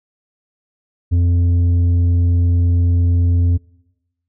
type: tone with tanh clipping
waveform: sine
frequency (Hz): 87.1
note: F2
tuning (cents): -4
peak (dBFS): -12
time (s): 1.11-3.58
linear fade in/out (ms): 20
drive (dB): 6
effects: noise-tail reverb RT60 1.0 s tail -25 dB re dry